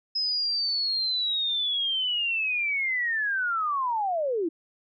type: linear sweep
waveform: sine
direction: down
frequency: 5120 to 307.7 Hz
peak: -24 dBFS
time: 0.15-4.49 s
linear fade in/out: 10 ms
effects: none